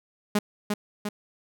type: tone with echo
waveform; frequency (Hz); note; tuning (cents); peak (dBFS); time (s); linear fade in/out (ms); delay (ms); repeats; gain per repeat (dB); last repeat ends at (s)
sawtooth; 207.7; G#3; 0; -16; 0.35-0.39; 5; 350; 2; -4; 1.09
effects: none